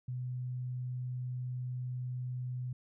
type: tone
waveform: sine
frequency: 125.6 Hz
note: B2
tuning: 30 cents sharp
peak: -35 dBFS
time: 0.08-2.73 s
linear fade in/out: 5 ms
effects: none